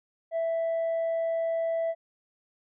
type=tone with tanh clipping; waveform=sine; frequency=660 Hz; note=E5; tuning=2 cents sharp; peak=-26 dBFS; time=0.31-1.95 s; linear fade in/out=50 ms; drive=1 dB; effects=none